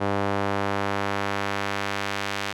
sawtooth tone with band-pass filter sweep, 100 Hz, G2, 35 cents sharp, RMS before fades -27 dBFS, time 0-2.53 s, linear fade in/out 20 ms, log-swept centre 750 to 2600 Hz, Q 0.71, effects none

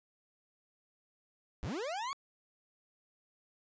40% pulse linear sweep, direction up, 43.71 to 1144 Hz, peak -35 dBFS, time 1.63-2.13 s, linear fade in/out 0 ms, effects resampled to 16000 Hz

